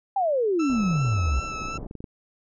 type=exponential sweep; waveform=sine; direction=down; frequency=815 to 61.1 Hz; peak=-20 dBFS; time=0.16-1.4 s; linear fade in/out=5 ms
type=tone with vibrato; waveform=30% pulse; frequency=1318.5 Hz; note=E6; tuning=in tune; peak=-28 dBFS; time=0.59-1.78 s; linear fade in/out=10 ms; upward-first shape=sine; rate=2.7 Hz; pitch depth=23 cents each way
type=low-pass noise; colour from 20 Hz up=pink; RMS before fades=-38 dBFS; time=0.69-1.87 s; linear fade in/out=5 ms; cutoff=770 Hz; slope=24 dB/octave
type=clicks; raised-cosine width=3 ms; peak=-24 dBFS; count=11; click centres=1.619 / 1.654 / 1.685 / 1.756 / 1.787 / 1.83 / 1.863 / 1.911 / 1.953 / 2.005 / 2.042 s
effects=resampled to 16000 Hz